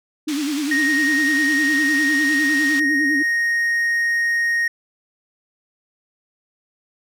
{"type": "tone with vibrato", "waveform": "sine", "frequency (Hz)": 291.7, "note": "D4", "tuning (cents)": -12, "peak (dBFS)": -20, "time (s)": [0.27, 3.23], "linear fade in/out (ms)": 10, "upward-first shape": "sine", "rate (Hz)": 9.9, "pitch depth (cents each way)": 110}
{"type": "band-pass noise", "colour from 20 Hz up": "white", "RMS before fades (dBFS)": -32, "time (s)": [0.28, 2.8], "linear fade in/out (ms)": 5, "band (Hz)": [1100, 5800], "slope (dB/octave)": 12}
{"type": "tone", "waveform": "triangle", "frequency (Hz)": 1864.7, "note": "A#6", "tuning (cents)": 0, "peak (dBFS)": -15, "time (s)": [0.71, 4.68], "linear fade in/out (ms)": 5}
{"effects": []}